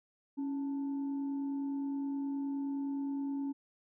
sine tone with frequency modulation, 277.2 Hz, C#4, in tune, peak -33 dBFS, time 0.37-3.53 s, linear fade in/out 20 ms, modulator 604 Hz, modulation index 0.22, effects none

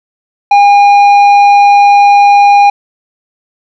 sine tone with tanh clipping, 811 Hz, G#5, 41 cents flat, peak -3 dBFS, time 0.51-2.7 s, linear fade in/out 5 ms, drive 8 dB, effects none

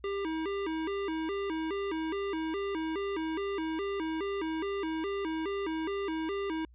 square tone with vibrato, 356.3 Hz, F4, 35 cents sharp, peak -32 dBFS, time 0.04-6.65 s, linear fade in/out 2 ms, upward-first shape square, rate 2.4 Hz, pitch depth 190 cents each way, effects added 60 Hz sine -54 dBFS peak until 6.74 s + resampled to 8000 Hz

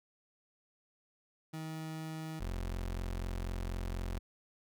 30% pulse tone pair in turn, 158.6 / 44.07 Hz, D#3 / F1, +33 / +16 cents, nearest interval octave + minor seventh, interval 2217 cents, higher first, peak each -37 / -33 dBFS, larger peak second, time 1.53-2.4 / 2.4-4.19 s, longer second, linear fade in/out 10 ms, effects none

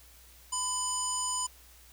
harmonic tone with a mistuned harmonic, 1000 Hz, B5, 21 cents sharp, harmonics 1 / 3 / 5 / 7 / 9, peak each -35 / -42 / -40 / -33 / -36 dBFS, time 0.52-1.47 s, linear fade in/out 10 ms, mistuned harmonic 9, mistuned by -31 cents, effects added 60 Hz sine -57 dBFS peak until 1.92 s + white hiss -57 dBFS RMS until 1.92 s

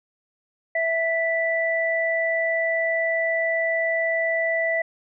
sine tone pair together, 658.7 / 1974 Hz, E5 / B6, -1 / -1 cents, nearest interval octave + perfect fifth, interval 1900 cents, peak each -23 dBFS, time 0.75-4.82 s, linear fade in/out 5 ms, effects none

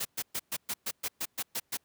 white noise bursts, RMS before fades -33 dBFS, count 11, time 0-1.772 s, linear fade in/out 10 ms, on 52 ms, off 120 ms, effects pink hiss -74 dBFS RMS until 1.84 s + high-pass 80 Hz 12 dB/octave

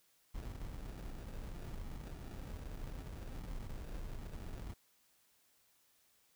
brown noise with sample-and-hold, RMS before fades -45 dBFS, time 0.34-4.74 s, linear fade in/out 10 ms, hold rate 1050 Hz, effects white hiss -72 dBFS RMS until 6.35 s

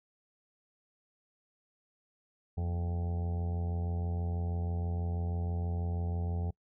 harmonic tone with a mistuned harmonic, 86.2 Hz, F2, 22 cents flat, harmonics 1 / 2 / 3 / 4 / 5 / 6 / 7 / 8 / 9 / 10, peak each -31 / -40 / -51 / -54 / -47 / -58 / -55 / -54 / -50 / -62 dBFS, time 2.57-6.51 s, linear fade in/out 10 ms, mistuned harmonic 3, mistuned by -100 cents, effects noise-tail reverb RT60 0.1 s tail -25 dB re dry

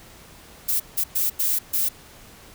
violet noise bursts at uneven times, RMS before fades -22 dBFS, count 5, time 0.68-0.8 / 0.97-1.04 / 1.15-1.3 / 1.39-1.59 / 1.73-1.89 s, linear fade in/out 10 ms, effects pink hiss -47 dBFS RMS until 2.54 s

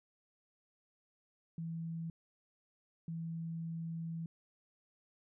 sine tone bursts at uneven times, 164.81 Hz, E3, in tune, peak -38 dBFS, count 2, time 1.58-2.1 / 3.08-4.26 s, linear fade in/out 2 ms, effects none

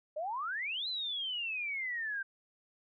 sine exponential two-way sweep, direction up then down, 582 to 4115 to 1557 Hz, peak -34 dBFS, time 0.16-2.23 s, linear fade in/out 10 ms, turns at 0.88 s, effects none

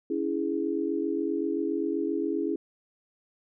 sine chord, C# minor, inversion none, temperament equal with one note detuned, 282 / 329.6 / 415.3 Hz, C#4 / E4 / G#4, +30 / 0 / 0 cents, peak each -31 / -29 / -31 dBFS, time 0.1-2.56 s, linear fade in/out 5 ms, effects none

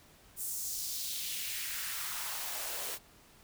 white noise with high-pass filter sweep, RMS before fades -38 dBFS, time 0.36-2.99 s, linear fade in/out 50 ms, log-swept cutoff 8900 to 410 Hz, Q 1.7, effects pink hiss -60 dBFS RMS until 3.43 s

